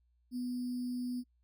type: tone with sample-and-hold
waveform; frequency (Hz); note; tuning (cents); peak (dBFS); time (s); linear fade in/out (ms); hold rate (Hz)
sine; 247.4; B3; +3; -34; 0.31-1.24; 50; 4900
effects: noise-tail reverb RT60 0.1 s tail -23 dB re dry + added 60 Hz sine -69 dBFS peak until 1.43 s